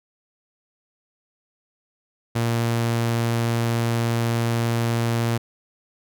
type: tone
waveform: sawtooth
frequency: 116.54 Hz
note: A#2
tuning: in tune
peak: -16 dBFS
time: 2.35-5.38 s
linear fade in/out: 10 ms
effects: none